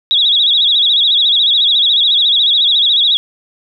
sine tone with vibrato, 3577 Hz, A7, 28 cents sharp, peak -8 dBFS, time 0.11-3.17 s, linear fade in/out 0 ms, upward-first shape sine, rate 14 Hz, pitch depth 150 cents each way, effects none

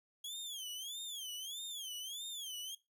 sawtooth tone with vibrato, 3281 Hz, G#7, 22 cents flat, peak -39 dBFS, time 0.24-2.75 s, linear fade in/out 5 ms, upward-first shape sine, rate 1.6 Hz, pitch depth 190 cents each way, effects noise-tail reverb RT60 0.2 s tail -18 dB re dry

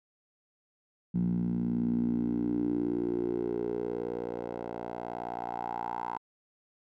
10% pulse tone with band-pass filter sweep, 59.1 Hz, A#1, 24 cents sharp, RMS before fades -32 dBFS, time 1.14-6.18 s, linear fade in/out 10 ms, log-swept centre 180 to 940 Hz, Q 5.2, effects none

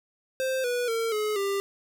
square tone with pitch steps, 523.3 / 488.3 / 455.6 / 425.1 / 396.6 Hz, C5 / B4 / A#4 / G#4 / G4, 0 / -20 / -40 / +40 / +20 cents, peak -26 dBFS, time 0.4-1.6 s, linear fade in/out 0 ms, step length 240 ms, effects none

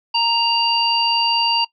harmonic tone, 932.3 Hz, A#5, in tune, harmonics 1 / 3 / 5, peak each -19 / -19 / -19 dBFS, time 0.14-1.65 s, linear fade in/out 10 ms, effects noise-tail reverb RT60 0.1 s tail -21 dB re dry

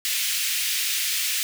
pink high-pass noise, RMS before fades -25 dBFS, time 0.05-1.43 s, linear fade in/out 0 ms, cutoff 2200 Hz, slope 24 dB/octave, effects none

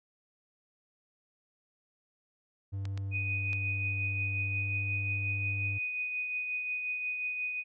triangle tone with pitch glide, 98 to 99.02 Hz, G2 to G2, 0 to +18 cents, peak -31 dBFS, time 2.72-5.79 s, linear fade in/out 20 ms, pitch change +18 cents, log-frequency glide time 4.49-4.72 s
clicks, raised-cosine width 0.2 ms, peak -27 dBFS, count 3, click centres 2.854 / 2.976 / 3.531 s
sine tone with tremolo, 2489 Hz, D#7, in tune, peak -30 dBFS, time 3.11-7.64 s, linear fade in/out 50 ms, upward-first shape triangle, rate 5.6 Hz, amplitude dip 40%
effects none

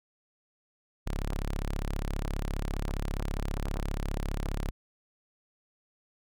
sawtooth tone, 34.87 Hz, C#1, 11 cents sharp, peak -26 dBFS, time 1.06-4.71 s, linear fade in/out 10 ms
clicks, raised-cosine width 1 ms, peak -25 dBFS, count 12, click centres 1.324 / 2.256 / 2.74 / 2.892 / 3.204 / 3.392 / 3.576 / 3.669 / 3.759 / 3.792 / 4.171 / 4.464 s
effects none

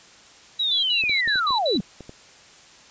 sine linear sweep, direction down, 3923 to 153.5 Hz, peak -20 dBFS, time 0.59-1.81 s, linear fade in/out 10 ms
sine tone bursts, 3951 Hz, B7, in tune, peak -23 dBFS, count 6, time 0.71-1.775 s, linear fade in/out 5 ms, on 120 ms, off 69 ms
clicks, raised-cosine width 2 ms, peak -25 dBFS, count 9, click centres 1.038 / 1.096 / 1.276 / 1.357 / 1.507 / 1.755 / 1.803 / 2.007 / 2.094 s
effects white hiss -49 dBFS RMS until 2.9 s + resampled to 16000 Hz

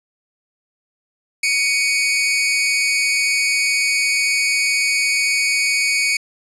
sawtooth tone pair together, 2243 / 2486 Hz, C#7 / D#7, +20 / -2 cents, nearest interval major second, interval 178 cents, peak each -13 / -19 dBFS, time 1.43-6.17 s, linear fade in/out 5 ms, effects resampled to 24000 Hz + 7-bit

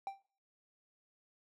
triangle tone with exponential decay, 784 Hz, G5, in tune, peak -32 dBFS, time 0.07-0.22 s, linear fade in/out 1 ms, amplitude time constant 31 ms, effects noise-tail reverb RT60 0.4 s tail -20 dB re dry

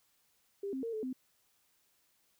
sine tone with pitch steps, 398.5 / 264.7 / 459.4 / 434.3 / 257.2 Hz, G4 / C4 / A#4 / A4 / C4, +28 / +20 / -25 / -23 / -30 cents, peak -35 dBFS, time 0.63-1.13 s, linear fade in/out 5 ms, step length 100 ms, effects white hiss -73 dBFS RMS until 2.39 s

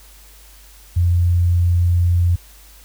sine tone, 87.31 Hz, F2, in tune, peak -12 dBFS, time 0.96-2.36 s, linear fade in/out 10 ms, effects added 50 Hz sine -44 dBFS peak until 2.84 s + white hiss -47 dBFS RMS until 2.84 s

